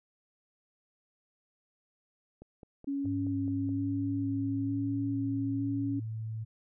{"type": "click train", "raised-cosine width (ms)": 2, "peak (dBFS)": -35, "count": 7, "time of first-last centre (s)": [2.42, 3.691], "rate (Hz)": 4.72}
{"type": "tone with vibrato", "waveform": "sine", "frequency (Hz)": 277.2, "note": "C#4", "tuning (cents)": 0, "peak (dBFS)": -30, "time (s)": [2.87, 6], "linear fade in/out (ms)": 10, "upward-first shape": "square", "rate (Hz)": 1.1, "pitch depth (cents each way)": 10}
{"type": "tone with pitch glide", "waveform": "sine", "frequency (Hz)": [101.6, 110.8], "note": ["G#2", "A2"], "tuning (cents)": [-38, 13], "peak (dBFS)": -34, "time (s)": [3.04, 6.45], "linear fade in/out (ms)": 20, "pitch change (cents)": 151, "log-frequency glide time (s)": [3.51, 5.16]}
{"effects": []}